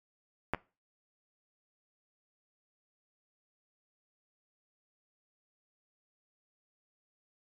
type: clicks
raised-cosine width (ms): 0.5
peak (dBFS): -13 / -20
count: 2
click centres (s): 0.536 / 0.547
effects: noise-tail reverb RT60 0.3 s tail -21 dB re dry + MP3 96 kbps